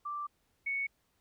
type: tone pair in turn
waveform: sine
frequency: 1174.7 / 2218 Hz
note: D6 / C#7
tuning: 0 / 0 cents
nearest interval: major seventh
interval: 1100 cents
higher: second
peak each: -35 / -31 dBFS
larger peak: second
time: 0.05-0.27 / 0.66-0.87 s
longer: first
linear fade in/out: 10 ms
effects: pink hiss -75 dBFS RMS until 1.2 s